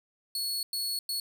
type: tone bursts at uneven times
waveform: sawtooth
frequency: 4379 Hz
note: C#8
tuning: 22 cents flat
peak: -27 dBFS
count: 3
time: 0.35-0.63 / 0.73-0.99 / 1.09-1.2 s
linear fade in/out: 2 ms
effects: none